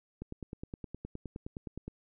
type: click train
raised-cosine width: 3 ms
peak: -27 dBFS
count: 17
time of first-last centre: 0.22-1.88 s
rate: 9.64 Hz
effects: none